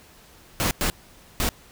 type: noise bursts at uneven times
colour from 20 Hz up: pink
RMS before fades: -23 dBFS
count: 3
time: 0.6-0.71 / 0.81-0.9 / 1.4-1.49 s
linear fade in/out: 0 ms
effects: pink hiss -51 dBFS RMS until 1.71 s